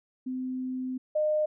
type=tone pair in turn; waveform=sine; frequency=256.7 / 610.5 Hz; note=C4 / D#5; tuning=-33 / -33 cents; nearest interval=octave + minor third; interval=1500 cents; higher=second; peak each=-30 / -23 dBFS; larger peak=second; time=0.26-0.98 / 1.15-1.46 s; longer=first; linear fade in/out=10 ms; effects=none